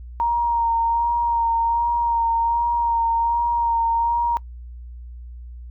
sine tone with vibrato, 933 Hz, A#5, 1 cent sharp, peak -17 dBFS, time 0.2-4.37 s, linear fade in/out 0 ms, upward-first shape sine, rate 1.3 Hz, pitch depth 23 cents each way, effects noise-tail reverb RT60 0.1 s tail -22 dB re dry + added 60 Hz sine -34 dBFS peak until 5.7 s

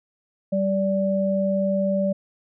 sine tone pair together, 194.3 / 582.2 Hz, G3 / D5, -15 / -15 cents, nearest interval octave + perfect fifth, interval 1900 cents, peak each -22 dBFS, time 0.52-2.13 s, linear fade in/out 10 ms, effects none

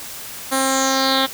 10% pulse tone with low-pass filter sweep, 266.6 Hz, C4, 33 cents sharp, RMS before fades -18 dBFS, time 0.51-1.27 s, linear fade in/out 20 ms, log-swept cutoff 11000 to 3300 Hz, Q 4.3, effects white hiss -33 dBFS RMS until 1.33 s

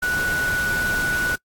sine tone in noise, 1476 Hz, F#6, 5 cents flat, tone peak -20 dBFS, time 0.02-1.36 s, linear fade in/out 10 ms, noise pink, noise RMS -30 dBFS, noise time 0.02-1.36 s, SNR +7 dB, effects noise-tail reverb RT60 0.1 s tail -25 dB re dry + AAC 64 kbps

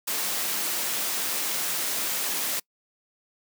white noise, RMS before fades -28 dBFS, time 0.07-2.6 s, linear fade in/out 10 ms, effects noise-tail reverb RT60 0.1 s tail -26 dB re dry + high-pass 200 Hz 12 dB/octave

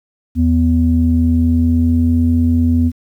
sine tone pair together, 82.39 / 246.9 Hz, E2 / B3, 0 / 0 cents, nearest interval octave + perfect fifth, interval 1900 cents, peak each -12 dBFS, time 0.35-2.92 s, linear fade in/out 50 ms, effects tanh soft clip ceiling -2 dBFS + 8-bit

